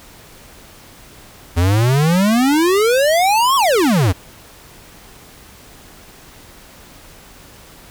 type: exponential two-way sweep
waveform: square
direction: up then down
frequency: 82.41 to 1133 to 82.41 Hz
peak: -12 dBFS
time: 1.56-4.13 s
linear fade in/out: 20 ms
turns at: 3.56 s
effects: pink hiss -42 dBFS RMS until 7.9 s